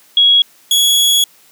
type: tone pair in turn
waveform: sine / sawtooth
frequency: 3322 / 3353 Hz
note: G#7 / G#7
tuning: 0 / +16 cents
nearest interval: unison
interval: 16 cents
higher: second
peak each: -6 dBFS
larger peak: neither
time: 0.17-0.42 / 0.71-1.24 s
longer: second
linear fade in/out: 2 ms
effects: white hiss -48 dBFS RMS until 1.51 s + high-pass 150 Hz 12 dB/octave